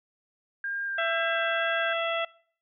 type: tone with vibrato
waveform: sine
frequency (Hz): 1599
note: G6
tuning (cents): +34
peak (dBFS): -29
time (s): 0.64-1.93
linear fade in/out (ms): 2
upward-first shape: square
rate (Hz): 2.1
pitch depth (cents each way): 9
type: harmonic tone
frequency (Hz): 667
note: E5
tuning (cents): +20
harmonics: 1 / 2 / 3 / 4 / 5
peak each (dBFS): -29 / -32 / -34 / -35 / -36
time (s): 0.98-2.25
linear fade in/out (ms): 5
effects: noise-tail reverb RT60 0.6 s tail -24 dB re dry